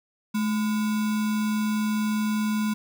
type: tone with sample-and-hold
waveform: sine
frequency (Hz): 214.1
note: A3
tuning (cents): -47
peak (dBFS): -22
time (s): 0.34-2.74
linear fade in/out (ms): 10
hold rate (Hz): 1225
effects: none